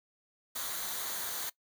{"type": "noise with comb filter", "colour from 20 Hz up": "white", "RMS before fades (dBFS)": -37, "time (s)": [0.55, 1.5], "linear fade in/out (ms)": 10, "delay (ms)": 0.38, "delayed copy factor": -0.55, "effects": ["noise-tail reverb RT60 0.1 s tail -20 dB re dry"]}